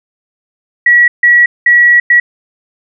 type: tone bursts at uneven times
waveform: sine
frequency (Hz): 1927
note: B6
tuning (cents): -43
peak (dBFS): -3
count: 4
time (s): 0.86-1.08 / 1.23-1.46 / 1.66-2 / 2.1-2.2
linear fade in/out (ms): 5
effects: none